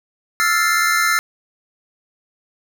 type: chord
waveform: square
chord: F major seventh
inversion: third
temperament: equal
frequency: 1318.5 / 1396.9 / 1760 / 2093 Hz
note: E6 / F6 / A6 / C7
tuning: 0 / 0 / 0 / 0 cents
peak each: -21 dBFS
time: 0.4-1.19 s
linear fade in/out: 0 ms
effects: none